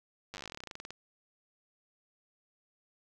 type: slowing click train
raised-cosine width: 0.2 ms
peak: -25 dBFS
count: 23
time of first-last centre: 0.34-0.906 s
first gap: 9 ms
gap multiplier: 1.09
effects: none